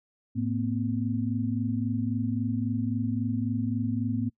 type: tone cluster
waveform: sine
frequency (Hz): 108.6 / 231.2 / 254.9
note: A2 / A#3 / C4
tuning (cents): -22 / -14 / -45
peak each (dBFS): -30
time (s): 0.35-4.3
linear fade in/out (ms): 20
effects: noise-tail reverb RT60 0.1 s tail -24 dB re dry